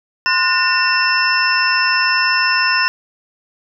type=tone cluster; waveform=sine; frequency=1039 / 1455 / 1807 / 2694 / 5300 Hz; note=C6 / F#6 / A6 / E7 / E8; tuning=-12 / -29 / +46 / +37 / +9 cents; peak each=-19 dBFS; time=0.26-2.88 s; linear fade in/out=0 ms; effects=none

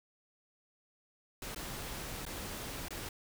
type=noise with dropouts; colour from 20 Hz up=pink; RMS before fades=-42 dBFS; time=1.42-3.09 s; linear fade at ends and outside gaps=2 ms; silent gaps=1.547-1.56 / 2.253-2.264 / 2.884-2.906 s; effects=none

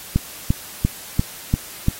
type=click train; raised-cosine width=5 ms; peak=-3 dBFS; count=6; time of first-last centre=0.16-1.884 s; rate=2.9 Hz; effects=white hiss -37 dBFS RMS until 1.99 s + AAC 48 kbps

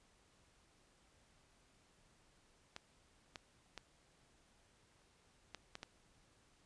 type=clicks; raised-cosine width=0.2 ms; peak=-29 dBFS; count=6; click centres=2.764 / 3.358 / 3.777 / 5.547 / 5.754 / 5.831 s; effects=pink hiss -71 dBFS RMS until 6.65 s + resampled to 22050 Hz

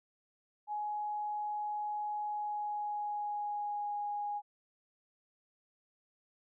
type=tone with pitch glide; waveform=sine; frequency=838 to 825.5 Hz; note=G#5 to G#5; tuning=+15 to -11 cents; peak=-34 dBFS; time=0.67-4.42 s; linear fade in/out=50 ms; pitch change=-26 cents; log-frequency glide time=2.24-3.98 s; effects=none

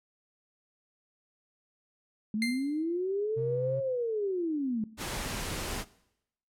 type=linear two-way sweep; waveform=sine; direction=up then down; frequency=207.7 to 547 to 207.7 Hz; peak=-28 dBFS; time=2.34-4.84 s; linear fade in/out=2 ms; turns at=3.8 s
type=tone with exponential decay; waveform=30% pulse; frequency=2093 Hz; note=C7; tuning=in tune; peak=-25 dBFS; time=2.42-2.84 s; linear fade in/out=1 ms; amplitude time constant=90 ms
type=tone; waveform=triangle; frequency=130.9 Hz; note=C3; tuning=1 cent sharp; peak=-31 dBFS; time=3.36-3.81 s; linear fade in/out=20 ms
type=noise; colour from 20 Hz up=pink; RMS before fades=-35 dBFS; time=4.97-5.85 s; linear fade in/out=50 ms
effects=noise-tail reverb RT60 0.8 s tail -20 dB re dry + low-pass 12000 Hz 12 dB/octave

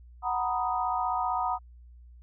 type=chord; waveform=sine; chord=B major seventh; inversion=second; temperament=equal; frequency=740 / 932.3 / 987.8 / 1244.5 Hz; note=F#5 / A#5 / B5 / D#6; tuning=0 / 0 / 0 / 0 cents; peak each=-30 / -32 / -33 / -32 dBFS; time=0.22-1.59 s; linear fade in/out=50 ms; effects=added 60 Hz sine -48 dBFS peak until 2.22 s

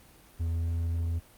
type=tone with pitch glide; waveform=triangle; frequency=82.9 to 83.67 Hz; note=E2 to E2; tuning=+10 to +26 cents; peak=-25 dBFS; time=0.39-1.2 s; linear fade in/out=20 ms; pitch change=+16 cents; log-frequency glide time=0.49-0.71 s; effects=pink hiss -56 dBFS RMS until 1.37 s + Opus 32 kbps

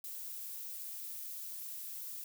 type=noise; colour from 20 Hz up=violet; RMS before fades=-44 dBFS; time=0.04-2.24 s; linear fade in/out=2 ms; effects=none

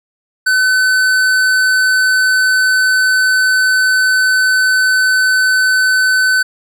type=tone with hard clipping; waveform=sine; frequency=1515 Hz; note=F#6; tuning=40 cents sharp; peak=-11 dBFS; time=0.46-6.43 s; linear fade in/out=10 ms; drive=13 dB; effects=none

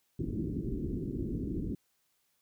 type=low-pass noise; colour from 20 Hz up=white; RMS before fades=-35 dBFS; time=0.19-1.75 s; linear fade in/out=5 ms; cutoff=360 Hz; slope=48 dB/octave; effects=white hiss -75 dBFS RMS until 2.41 s

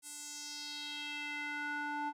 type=tone with band-pass filter sweep; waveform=square; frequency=293.7 Hz; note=D4; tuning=in tune; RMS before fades=-41 dBFS; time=0.02-2.13 s; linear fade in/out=50 ms; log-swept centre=9200 to 950 Hz; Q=2.7; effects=none

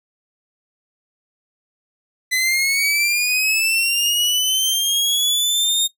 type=linear sweep; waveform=sawtooth; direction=up; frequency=2007 to 3700 Hz; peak=-13 dBFS; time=2.31-5.88 s; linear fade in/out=20 ms; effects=noise-tail reverb RT60 0.1 s tail -17 dB re dry

